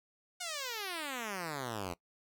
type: exponential sweep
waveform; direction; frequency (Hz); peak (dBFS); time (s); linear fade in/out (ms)
5% pulse; down; 740 to 83.5; -26; 0.4-1.94; 10
effects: noise-tail reverb RT60 0.1 s tail -20 dB re dry